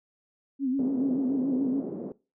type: tone with vibrato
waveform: sine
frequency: 264.6 Hz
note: C4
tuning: 20 cents sharp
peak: -24 dBFS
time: 0.59-1.83 s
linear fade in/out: 50 ms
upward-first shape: sine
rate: 7 Hz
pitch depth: 88 cents each way
type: band-pass noise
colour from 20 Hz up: white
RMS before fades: -36 dBFS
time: 0.79-2.12 s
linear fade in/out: 2 ms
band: 180 to 440 Hz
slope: 24 dB/octave
effects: noise-tail reverb RT60 0.3 s tail -20 dB re dry